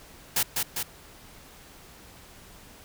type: noise with echo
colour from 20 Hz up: white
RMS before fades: -24 dBFS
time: 0.36-0.43 s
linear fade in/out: 5 ms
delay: 200 ms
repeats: 2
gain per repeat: -3 dB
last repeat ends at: 0.83 s
effects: pink hiss -50 dBFS RMS until 2.84 s